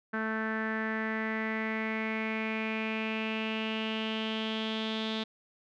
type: tone with low-pass filter sweep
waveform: sawtooth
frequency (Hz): 220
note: A3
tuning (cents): 0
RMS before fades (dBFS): -33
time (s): 0.13-5.24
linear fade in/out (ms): 10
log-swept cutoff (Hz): 1600 to 3600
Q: 6
effects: none